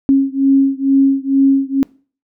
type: beating tone pair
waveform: sine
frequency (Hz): 271.4 / 273.6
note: C#4 / C#4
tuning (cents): -36 / -23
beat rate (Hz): 2.2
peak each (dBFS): -12 / -13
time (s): 0.09-1.83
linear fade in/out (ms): 0
effects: noise-tail reverb RT60 0.4 s tail -23 dB re dry